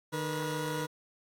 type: tone pair together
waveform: 20% pulse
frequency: 152.4 / 483.8 Hz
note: D#3 / B4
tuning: -36 / -36 cents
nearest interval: octave + minor sixth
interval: 2000 cents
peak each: -30 / -30 dBFS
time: 0.12-0.87 s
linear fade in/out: 20 ms
effects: AAC 64 kbps